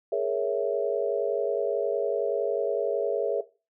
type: chord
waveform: sine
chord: A# half-diminished seventh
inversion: third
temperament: equal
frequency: 415.3 / 466.2 / 554.4 / 659.3 Hz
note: G#4 / A#4 / C#5 / E5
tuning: 0 / 0 / 0 / 0 cents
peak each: -29 dBFS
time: 0.12-3.41 s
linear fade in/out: 5 ms
effects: noise-tail reverb RT60 0.3 s tail -17 dB re dry